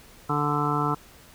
harmonic tone, 146.83 Hz, D3, in tune, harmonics 1 / 2 / 3 / 5 / 6 / 7 / 8 / 9, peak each -28 / -30 / -32 / -33 / -33 / -30 / -34 / -28 dBFS, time 0.29-0.95 s, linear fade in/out 10 ms, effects pink hiss -51 dBFS RMS until 1.34 s

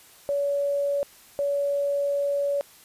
sine tone pair in turn, 567 / 567 Hz, C#5 / C#5, +39 / +39 cents, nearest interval unison, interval 0 cents, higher neither, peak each -22 dBFS, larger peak neither, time 0.29-1.03 / 1.39-2.61 s, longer second, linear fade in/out 0 ms, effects white hiss -52 dBFS RMS until 2.84 s + resampled to 32000 Hz

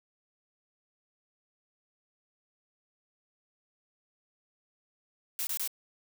blue noise bursts, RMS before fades -33 dBFS, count 3, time 5.39-5.676 s, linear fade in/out 0 ms, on 80 ms, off 23 ms, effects none

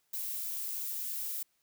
violet noise, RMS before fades -37 dBFS, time 0.13-1.43 s, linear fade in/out 5 ms, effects white hiss -75 dBFS RMS until 1.62 s

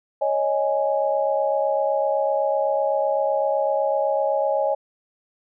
sine chord, C# suspended second, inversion none, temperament equal, 554.4 / 622.3 / 830.6 Hz, C#5 / D#5 / G#5, 0 / 0 / 0 cents, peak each -22 / -23 / -25 dBFS, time 0.21-4.75 s, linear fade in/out 10 ms, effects none

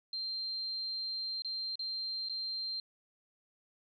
sine tone with dropouts, 4160 Hz, C8, 11 cents flat, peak -35 dBFS, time 0.13-2.8 s, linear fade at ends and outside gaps 2 ms, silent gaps 1.421-1.447 / 1.756-1.793 / 2.287-2.296 s, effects none

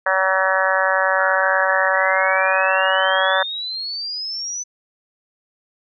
harmonic tone, 189.5 Hz, F#3, 42 cents sharp, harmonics 3 / 4 / 5 / 6 / 7 / 8 / 9 / 10, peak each -21 / -25 / -24 / -25 / -26 / -23 / -21 / -27 dBFS, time 0.06-3.43 s, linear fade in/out 5 ms
sine exponential sweep, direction up, 1386 to 6070 Hz, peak -24 dBFS, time 1.18-4.64 s, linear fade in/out 20 ms
effects none

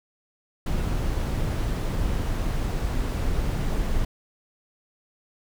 brown noise, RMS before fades -25 dBFS, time 0.66-4.05 s, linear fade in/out 5 ms, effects none

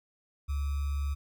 sine tone with sample-and-hold, 70.9 Hz, C#2, 40 cents sharp, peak -28 dBFS, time 0.48-1.15 s, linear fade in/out 20 ms, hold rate 1225 Hz, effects none

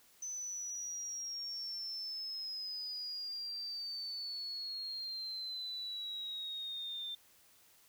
sine exponential sweep, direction down, 6080 to 3573 Hz, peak -39 dBFS, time 0.22-7.15 s, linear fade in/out 5 ms, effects white hiss -65 dBFS RMS until 7.88 s

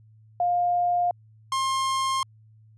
sine / 45% pulse tone pair in turn, 706 / 1064.1 Hz, F5 / C6, +19 / +29 cents, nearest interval perfect fifth, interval 710 cents, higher second, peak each -20 / -23 dBFS, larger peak first, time 0.4-1.11 / 1.52-2.23 s, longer neither, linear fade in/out 2 ms, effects added 109 Hz sine -51 dBFS peak until 2.77 s + resampled to 24000 Hz

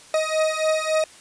40% pulse beating tone pair, 626 / 629.6 Hz, D#5 / D#5, +10 / +20 cents, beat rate 3.6 Hz, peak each -22 dBFS, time 0.14-1.04 s, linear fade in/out 2 ms, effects white hiss -47 dBFS RMS until 1.2 s + resampled to 22050 Hz

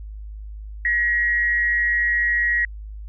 sine tone with frequency modulation, 1905 Hz, A#6, 37 cents sharp, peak -17 dBFS, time 0.85-2.65 s, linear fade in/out 2 ms, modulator 196 Hz, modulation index 0.34, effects added 52 Hz sine -32 dBFS peak until 3.08 s

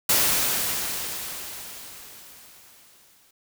white noise with exponential decay, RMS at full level -19 dBFS, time 0.09-3.31 s, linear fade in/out 5 ms, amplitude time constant 700 ms, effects none

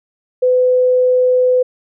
sine tone, 504 Hz, B4, 35 cents sharp, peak -9 dBFS, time 0.42-1.63 s, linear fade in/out 10 ms, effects none

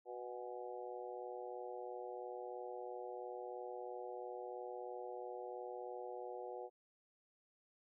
harmonic tone with a mistuned harmonic, 123 Hz, B2, 7 cents flat, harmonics 3 / 4 / 5 / 6 / 7, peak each -50 / -48 / -54 / -51 / -54 dBFS, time 0.05-6.7 s, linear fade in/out 50 ms, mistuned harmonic 7, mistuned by -45 cents, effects none

